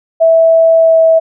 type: tone with pitch glide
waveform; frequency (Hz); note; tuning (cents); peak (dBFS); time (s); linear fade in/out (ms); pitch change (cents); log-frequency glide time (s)
sine; 655 to 650.1; E5 to E5; -11 to -24; -4; 0.2-1.2; 20; -13; 0.77-0.99
effects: none